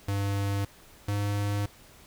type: tone pair in turn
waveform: square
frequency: 99.8 / 102.01 Hz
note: G2 / G#2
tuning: +32 / -31 cents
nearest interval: unison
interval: 37 cents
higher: second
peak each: -27 dBFS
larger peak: neither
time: 0.08-0.65 / 1.08-1.66 s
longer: second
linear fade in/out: 5 ms
effects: pink hiss -54 dBFS RMS until 2.06 s